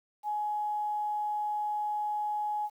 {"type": "tone", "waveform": "sine", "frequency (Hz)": 840, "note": "G#5", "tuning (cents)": 19, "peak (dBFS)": -29, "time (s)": [0.23, 2.7], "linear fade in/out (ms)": 50, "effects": ["10-bit"]}